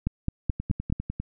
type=two click trains; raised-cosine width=5 ms; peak=-18 / -12 dBFS; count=8 / 5; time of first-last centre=0.5-1.2 / 0.07-0.925 s; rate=10 / 4.68 Hz; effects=none